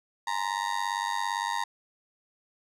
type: tone with amplitude modulation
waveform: 35% pulse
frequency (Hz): 932.3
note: A#5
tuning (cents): 0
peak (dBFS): -22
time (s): 0.27-1.64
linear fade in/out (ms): 5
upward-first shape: sine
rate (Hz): 97.6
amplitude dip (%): 100
effects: low-pass 8000 Hz 12 dB/octave